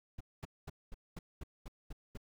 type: noise bursts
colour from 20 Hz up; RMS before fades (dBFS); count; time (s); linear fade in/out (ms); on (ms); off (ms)
brown; -43; 9; 0.18-2.174; 5; 26; 220
effects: none